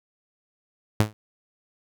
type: tone with exponential decay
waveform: sawtooth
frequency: 106.7 Hz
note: G#2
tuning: 47 cents sharp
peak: -10 dBFS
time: 1-1.13 s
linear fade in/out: 0 ms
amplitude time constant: 28 ms
effects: none